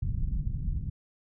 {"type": "low-pass noise", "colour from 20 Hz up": "pink", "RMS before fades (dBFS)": -30, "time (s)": [0.02, 0.9], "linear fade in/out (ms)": 10, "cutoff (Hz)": 160, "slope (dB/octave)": 24, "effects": []}